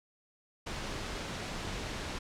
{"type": "noise", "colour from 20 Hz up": "pink", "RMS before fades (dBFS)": -38, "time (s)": [0.66, 2.19], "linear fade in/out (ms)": 10, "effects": ["low-pass 6000 Hz 12 dB/octave"]}